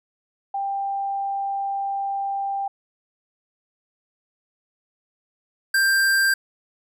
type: tone pair in turn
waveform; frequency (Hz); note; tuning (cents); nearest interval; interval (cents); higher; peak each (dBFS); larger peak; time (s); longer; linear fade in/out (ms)
sine / square; 791 / 1582; G5 / G6; +15 / +15; octave; 1200; second; -23 / -17; second; 0.54-2.68 / 5.74-6.34; first; 5
effects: none